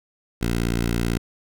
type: tone with notch filter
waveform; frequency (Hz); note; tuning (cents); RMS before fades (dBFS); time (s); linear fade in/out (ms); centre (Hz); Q
10% pulse; 58; A#1; -8; -23; 0.41-1.18; 10; 860; 1.9
effects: none